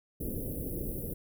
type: band-stop noise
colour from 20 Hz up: pink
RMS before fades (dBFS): -36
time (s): 0.2-1.14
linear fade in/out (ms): 10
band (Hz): 540 to 11000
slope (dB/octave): 48
effects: none